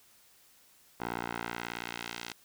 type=tone with band-pass filter sweep; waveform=10% pulse; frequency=58.5 Hz; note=A#1; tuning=7 cents sharp; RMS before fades=-39 dBFS; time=1-2.33 s; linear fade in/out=5 ms; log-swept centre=960 to 4100 Hz; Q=0.81; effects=white hiss -62 dBFS RMS until 2.44 s